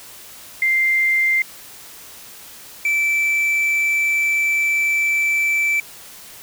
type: tone pair in turn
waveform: sine / triangle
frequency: 2093 / 2325 Hz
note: C7 / D7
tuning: 0 / -18 cents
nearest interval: major second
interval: 182 cents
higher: second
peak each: -14 dBFS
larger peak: neither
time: 0.62-1.42 / 2.85-5.8 s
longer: second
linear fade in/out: 2 ms
effects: white hiss -40 dBFS RMS until 6.42 s